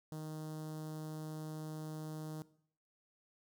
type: tone with notch filter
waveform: sawtooth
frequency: 155.56 Hz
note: D#3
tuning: in tune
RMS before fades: -44 dBFS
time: 0.12-2.42 s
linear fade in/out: 0 ms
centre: 2300 Hz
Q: 0.51
effects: noise-tail reverb RT60 0.6 s tail -18 dB re dry